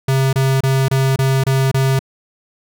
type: tone bursts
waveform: square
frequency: 133.8 Hz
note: C3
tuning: 39 cents sharp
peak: -13 dBFS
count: 7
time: 0.08-1.992 s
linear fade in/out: 5 ms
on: 250 ms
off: 27 ms
effects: none